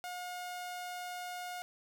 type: tone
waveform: sawtooth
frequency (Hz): 718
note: F5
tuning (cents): +48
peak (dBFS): -36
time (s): 0.04-1.62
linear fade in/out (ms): 0
effects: none